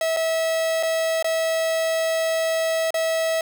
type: tone with dropouts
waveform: 45% pulse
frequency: 649 Hz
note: E5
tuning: 27 cents flat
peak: -20 dBFS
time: 0.01-3.41 s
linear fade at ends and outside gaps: 2 ms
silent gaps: 0.165-0.169 / 0.828-0.832 / 1.226-1.244 / 2.906-2.942 s
effects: none